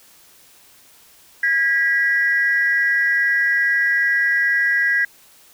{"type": "tone pair together", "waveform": "sine", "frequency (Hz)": [1636.4, 1946], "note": ["G#6", "B6"], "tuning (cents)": [-26, -26], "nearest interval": "minor third", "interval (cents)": 300, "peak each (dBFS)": -17, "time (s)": [1.43, 5.05], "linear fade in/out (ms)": 5, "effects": ["tanh soft clip ceiling -7 dBFS", "white hiss -50 dBFS RMS until 5.53 s"]}